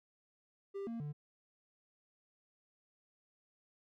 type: tone with pitch steps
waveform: triangle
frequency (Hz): 395.8 / 231 / 147.5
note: G4 / A#3 / D3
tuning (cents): +17 / -16 / +8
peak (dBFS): -37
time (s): 0.74-1.13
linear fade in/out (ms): 20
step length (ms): 130
effects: none